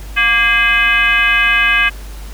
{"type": "tone with frequency modulation", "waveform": "sine", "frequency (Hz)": 2080, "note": "C7", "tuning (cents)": -11, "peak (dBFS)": -9, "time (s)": [0.16, 1.9], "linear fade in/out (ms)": 20, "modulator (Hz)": 455, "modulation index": 1.7, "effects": ["added 50 Hz sine -27 dBFS peak until 2.33 s", "pink hiss -38 dBFS RMS until 2.33 s"]}